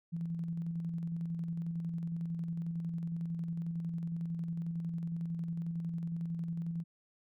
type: tone with tremolo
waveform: sine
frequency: 167.5 Hz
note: E3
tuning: 28 cents sharp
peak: -33 dBFS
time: 0.12-6.84 s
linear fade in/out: 20 ms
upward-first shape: square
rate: 11 Hz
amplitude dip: 30%
effects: none